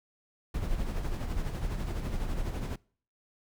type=noise with tremolo; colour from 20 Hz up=brown; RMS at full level=-30 dBFS; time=0.54-2.76 s; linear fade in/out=5 ms; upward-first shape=sine; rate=12 Hz; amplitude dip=50%; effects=noise-tail reverb RT60 0.5 s tail -25 dB re dry